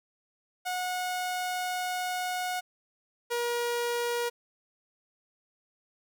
sawtooth tone pair in turn, 729 / 477 Hz, F#5 / A#4, -26 / +40 cents, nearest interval perfect fifth, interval 734 cents, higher first, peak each -26 / -24 dBFS, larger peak second, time 0.65-2.61 / 3.3-4.3 s, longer first, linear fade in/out 20 ms, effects none

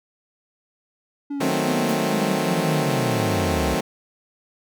triangle linear sweep, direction down, 287.7 to 61.74 Hz, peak -23 dBFS, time 1.3-3.75 s, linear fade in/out 10 ms
15% pulse chord, D# diminished seventh, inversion none, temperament equal, 155.56 / 185 / 220 / 261.6 Hz, D#3 / F#3 / A3 / C4, 0 / 0 / 0 / 0 cents, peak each -20 dBFS, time 1.4-3.81 s, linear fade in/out 10 ms
white noise with exponential decay, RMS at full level -32 dBFS, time 1.89-2.05 s, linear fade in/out 1 ms, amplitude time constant 34 ms
effects none

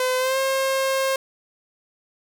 sawtooth tone with pitch glide, 510 to 534.4 Hz, C5 to C5, -44 to +36 cents, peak -16 dBFS, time 0-1.16 s, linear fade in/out 2 ms, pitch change +80 cents, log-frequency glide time 0.18-0.38 s, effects none

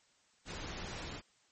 pink noise, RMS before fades -43 dBFS, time 0.45-1.22 s, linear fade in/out 50 ms, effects white hiss -70 dBFS RMS until 1.51 s + MP3 32 kbps

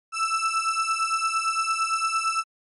35% pulse beating tone pair, 1318.5 / 1327.3 Hz, E6 / E6, 0 / +12 cents, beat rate 8.8 Hz, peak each -24 dBFS, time 0.12-2.44 s, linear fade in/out 50 ms, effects MP3 48 kbps

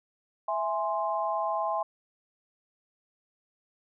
sine chord, E augmented, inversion none, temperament equal, 659.3 / 830.6 / 1046.5 Hz, E5 / G#5 / B#5, 0 / 0 / 0 cents, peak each -31 dBFS, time 0.48-1.83 s, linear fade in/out 5 ms, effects none

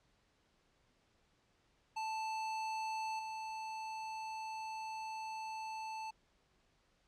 square tone with level steps, 880 Hz, A5, in tune, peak -38 / -42 dBFS, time 1.96-6.11 s, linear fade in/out 10 ms, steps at 3.19 s, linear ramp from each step 2 ms, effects pink hiss -74 dBFS RMS until 7.07 s + low-pass 6000 Hz 12 dB/octave

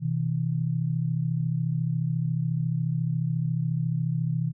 sine tone pair together, 126.64 / 160.8 Hz, B2 / E3, +44 / -43 cents, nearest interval major third, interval 413 cents, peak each -27 / -26 dBFS, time 0-4.53 s, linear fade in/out 50 ms, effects none

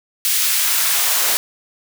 white noise with high-pass filter sweep, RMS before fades -17 dBFS, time 0.25-1.37 s, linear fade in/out 0 ms, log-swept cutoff 2400 to 460 Hz, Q 0.75, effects none

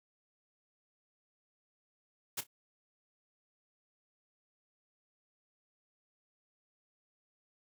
white noise with echo, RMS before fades -36 dBFS, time 2.37-2.41 s, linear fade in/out 10 ms, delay 30 ms, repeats 2, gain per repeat -15 dB, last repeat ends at 2.47 s, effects none

